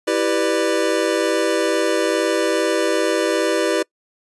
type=chord; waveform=square; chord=E minor seventh; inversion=none; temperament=equal with one note detuned; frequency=329.6 / 392 / 493.9 / 594.8 Hz; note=E4 / G4 / B4 / D5; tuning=0 / 0 / 0 / +22 cents; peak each=-23 dBFS; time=0.07-3.83 s; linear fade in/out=10 ms; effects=noise-tail reverb RT60 0.1 s tail -25 dB re dry + resampled to 24000 Hz